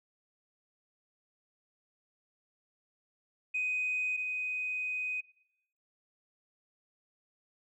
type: tone pair in turn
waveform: sine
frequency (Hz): 2502 / 2502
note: D#7 / D#7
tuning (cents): +9 / +9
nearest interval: unison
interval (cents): 0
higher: neither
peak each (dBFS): -29 / -32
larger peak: first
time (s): 3.54-4.17 / 4.17-5.21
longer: second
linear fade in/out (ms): 10
effects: noise-tail reverb RT60 0.7 s tail -18 dB re dry + tanh soft clip ceiling -25 dBFS